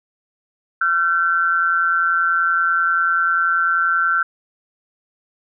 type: tone pair together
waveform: sine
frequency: 1363.7 / 1534 Hz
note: F6 / G6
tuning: -42 / -38 cents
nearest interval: major second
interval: 204 cents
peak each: -17 / -18 dBFS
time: 0.81-4.23 s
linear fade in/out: 5 ms
effects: none